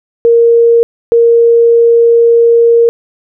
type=tone pair in turn; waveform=sine; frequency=466.2 / 466.2 Hz; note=A#4 / A#4; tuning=0 / 0 cents; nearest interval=unison; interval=0 cents; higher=neither; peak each=-3 dBFS; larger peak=neither; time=0.25-0.83 / 1.12-2.89 s; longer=second; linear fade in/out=0 ms; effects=none